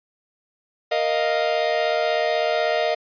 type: chord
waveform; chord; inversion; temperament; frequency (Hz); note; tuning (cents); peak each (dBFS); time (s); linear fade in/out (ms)
45% pulse; Bb suspended fourth; none; equal; 466.2 / 622.3 / 698.5; Bb4 / Eb5 / F5; 0 / 0 / 0; -26 / -22 / -24; 0.91-2.95; 10
effects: resampled to 11025 Hz